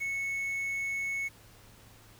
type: tone with quantisation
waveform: triangle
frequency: 2204 Hz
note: C#7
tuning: 11 cents flat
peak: -29 dBFS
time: 0-1.29 s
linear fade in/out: 20 ms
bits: 9
effects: added 108 Hz sine -59 dBFS peak until 2.19 s + pink hiss -57 dBFS RMS until 2.19 s